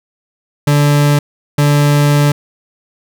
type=tone bursts at uneven times; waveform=40% pulse; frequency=145.6 Hz; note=D3; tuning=15 cents flat; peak=-7 dBFS; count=2; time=0.67-1.19 / 1.58-2.32 s; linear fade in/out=5 ms; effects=none